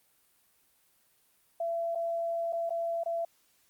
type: tone with dropouts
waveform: sine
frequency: 673 Hz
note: E5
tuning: 36 cents sharp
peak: -29 dBFS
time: 1.6-3.25 s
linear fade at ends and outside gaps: 5 ms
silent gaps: 1.95-1.955 / 2.525-2.53 / 2.695-2.704 / 3.036-3.059 s
effects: white hiss -68 dBFS RMS until 3.69 s + Opus 32 kbps